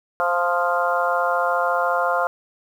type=harmonic tone with a mistuned harmonic; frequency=174.61 Hz; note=F3; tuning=in tune; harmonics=3 / 4 / 5 / 6 / 7 / 8; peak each=-24 / -23 / -29 / -25 / -27 / -25 dBFS; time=0.2-2.27 s; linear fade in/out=0 ms; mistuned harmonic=7; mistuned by=+19 cents; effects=8-bit